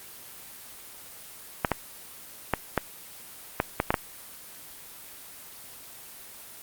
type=clicks; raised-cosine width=0.5 ms; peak=-6 dBFS; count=8; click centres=1.648 / 1.717 / 2.537 / 2.777 / 3.601 / 3.801 / 3.905 / 3.942 s; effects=white hiss -45 dBFS RMS until 6.62 s + Opus 24 kbps